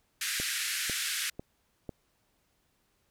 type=band-pass noise; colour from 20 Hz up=pink; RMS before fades=-33 dBFS; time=0.21-1.3 s; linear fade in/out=5 ms; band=1500 to 13000 Hz; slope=48 dB/octave
type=click train; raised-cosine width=2 ms; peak=-24 dBFS; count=4; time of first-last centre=0.4-1.893 s; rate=2.01 Hz
effects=pink hiss -73 dBFS RMS until 3.1 s